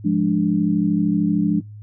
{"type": "chord", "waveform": "sine", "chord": "D diminished", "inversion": "first", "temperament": "equal", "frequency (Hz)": [174.61, 207.7, 293.7], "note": ["F3", "Ab3", "D4"], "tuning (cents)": [0, 0, 0], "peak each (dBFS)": -20, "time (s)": [0.04, 1.61], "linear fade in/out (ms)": 20, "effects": ["noise-tail reverb RT60 0.2 s tail -23 dB re dry", "added 105 Hz sine -35 dBFS peak until 1.82 s"]}